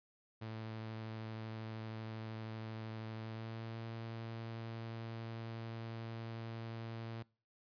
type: tone with pitch glide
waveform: sawtooth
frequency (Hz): 110.9 to 113.89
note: A2 to A#2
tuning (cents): +14 to -40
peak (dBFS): -39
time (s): 0.41-7.23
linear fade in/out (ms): 10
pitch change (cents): +46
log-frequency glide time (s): 3.18-3.81
effects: noise-tail reverb RT60 0.4 s tail -24 dB re dry + resampled to 11025 Hz